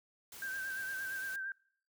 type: noise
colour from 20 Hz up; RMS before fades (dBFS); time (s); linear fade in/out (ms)
white; -50; 0.32-1.36; 2
type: tone with vibrato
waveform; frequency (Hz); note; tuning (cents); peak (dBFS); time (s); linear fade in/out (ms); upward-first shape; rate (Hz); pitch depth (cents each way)
sine; 1568; G6; 0; -37; 0.42-1.52; 2; sine; 8.7; 40
effects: noise-tail reverb RT60 0.6 s tail -25 dB re dry